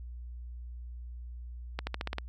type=accelerating click train; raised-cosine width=0.3 ms; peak=-17 dBFS; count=7; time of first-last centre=1.79-2.184 s; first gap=80 ms; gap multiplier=0.92; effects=added 60 Hz sine -40 dBFS peak until 2.28 s